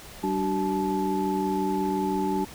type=tone cluster; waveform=sine; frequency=192.5 / 294.2 / 379.9 / 866 Hz; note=G3 / D4 / F#4 / A5; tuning=-31 / +3 / +46 / -28 cents; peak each=-29 dBFS; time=0.23-2.45 s; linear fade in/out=10 ms; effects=pink hiss -44 dBFS RMS until 2.54 s